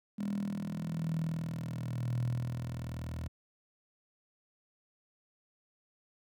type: tone with high-pass filter sweep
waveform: 10% pulse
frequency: 40.56 Hz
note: E1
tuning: 27 cents flat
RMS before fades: -36 dBFS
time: 0.18-3.28 s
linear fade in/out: 10 ms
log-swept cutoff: 210 to 90 Hz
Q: 9.7
effects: none